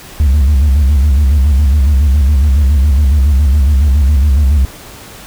sine tone with vibrato, 70.3 Hz, C#2, 25 cents sharp, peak -3 dBFS, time 0.2-4.65 s, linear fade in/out 0 ms, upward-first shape square, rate 7.2 Hz, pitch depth 110 cents each way, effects tanh soft clip ceiling -5 dBFS + pink hiss -33 dBFS RMS until 5.26 s

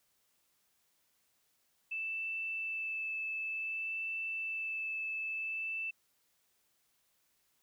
sine tone with vibrato, 2638 Hz, E7, 1 cent sharp, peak -35 dBFS, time 1.91-5.91 s, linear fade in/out 10 ms, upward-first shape sine, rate 0.55 Hz, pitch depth 11 cents each way, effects white hiss -75 dBFS RMS until 7.62 s

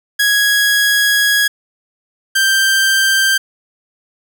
sawtooth tone pair in turn, 1661.2 / 1571.4 Hz, G#6 / G6, 0 / +4 cents, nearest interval minor second, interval 96 cents, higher first, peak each -7 dBFS, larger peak neither, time 0.19-1.48 / 2.35-3.38 s, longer first, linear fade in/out 10 ms, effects none

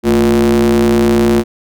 square ring-modulated tone, 64.8 Hz, C2, 16 cents flat, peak -6 dBFS, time 0.03-1.44 s, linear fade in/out 50 ms, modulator 289 Hz, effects none

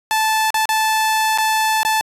sawtooth tone with dropouts, 875 Hz, A5, 10 cents flat, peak -11 dBFS, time 0.11-2.01 s, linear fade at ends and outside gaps 0 ms, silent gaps 0.504-0.543 / 0.655-0.691 / 1.376-1.384 / 1.831-1.85 s, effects resampled to 32000 Hz

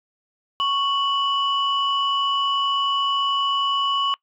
sine tone pair together, 1108.7 / 2958 Hz, C#6 / F#7, 0 / -1 cents, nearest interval octave + perfect fourth, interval 1699 cents, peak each -20 / -22 dBFS, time 0.6-4.14 s, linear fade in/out 0 ms, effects noise-tail reverb RT60 0.1 s tail -23 dB re dry + tanh soft clip ceiling -12 dBFS

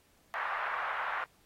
white band-pass noise, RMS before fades -35 dBFS, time 0.34-1.24 s, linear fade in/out 0 ms, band 800 to 1600 Hz, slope 24 dB/octave, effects pink hiss -67 dBFS RMS until 1.45 s + AAC 48 kbps

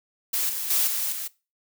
blue noise with level steps, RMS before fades -25 / -30 / -22 / -27 / -32 dBFS, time 0.33-1.28 s, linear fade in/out 10 ms, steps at 0.49 / 0.7 / 0.87 / 1.12 s, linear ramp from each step 5 ms, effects noise-tail reverb RT60 0.3 s tail -21 dB re dry

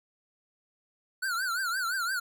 square tone with vibrato, 1456 Hz, F#6, 28 cents flat, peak -29 dBFS, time 1.22-2.2 s, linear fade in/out 10 ms, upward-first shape triangle, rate 5.8 Hz, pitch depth 170 cents each way, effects none

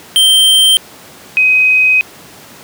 square / sine tone pair in turn, 3136 / 2519 Hz, G7 / D#7, 0 / +21 cents, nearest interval major third, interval 379 cents, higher first, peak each -6 dBFS, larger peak neither, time 0.16-0.77 / 1.37-2.01 s, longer second, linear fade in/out 0 ms, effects pink hiss -36 dBFS RMS until 2.63 s + high-pass 150 Hz 12 dB/octave

